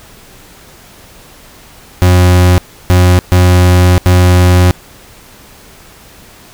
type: tone bursts at uneven times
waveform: 40% pulse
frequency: 90.1 Hz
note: F#2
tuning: 45 cents flat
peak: -3 dBFS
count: 4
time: 2.02-2.58 / 2.9-3.19 / 3.32-3.98 / 4.06-4.71 s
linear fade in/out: 0 ms
effects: pink hiss -38 dBFS RMS until 6.53 s